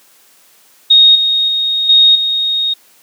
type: tone with level steps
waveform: sine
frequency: 3729 Hz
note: A#7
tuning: in tune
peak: -3 / -10 / -12 / -4 / -12 dBFS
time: 0.9-2.74 s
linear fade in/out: 10 ms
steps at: 1.15 / 1.48 / 1.89 / 2.15 s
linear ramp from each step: 5 ms
effects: white hiss -48 dBFS RMS until 3.02 s + high-pass 200 Hz 12 dB/octave